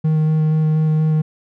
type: tone with vibrato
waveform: triangle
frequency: 156 Hz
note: D#3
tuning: 5 cents sharp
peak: -11 dBFS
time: 0.04-1.22 s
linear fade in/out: 10 ms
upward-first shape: square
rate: 4.2 Hz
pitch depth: 8 cents each way
effects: none